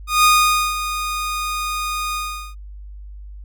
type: tone with ADSR envelope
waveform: sawtooth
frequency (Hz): 1232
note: D#6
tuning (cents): -17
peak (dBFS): -6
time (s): 0.07-2.55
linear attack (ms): 170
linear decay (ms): 500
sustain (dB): -12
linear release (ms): 400
effects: added 50 Hz sine -33 dBFS peak until 3.44 s